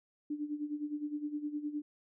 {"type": "tone with tremolo", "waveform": "sine", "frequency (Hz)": 296.3, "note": "D4", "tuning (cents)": 15, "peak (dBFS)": -32, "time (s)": [0.3, 1.82], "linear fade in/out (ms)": 5, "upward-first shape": "sine", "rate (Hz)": 9.7, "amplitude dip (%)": 75, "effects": []}